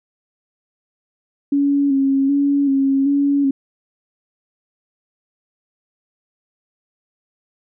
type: tone with vibrato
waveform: sine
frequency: 277.2 Hz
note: C#4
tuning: in tune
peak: -13 dBFS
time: 1.52-3.51 s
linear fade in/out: 5 ms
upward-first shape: square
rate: 1.3 Hz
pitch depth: 32 cents each way
effects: none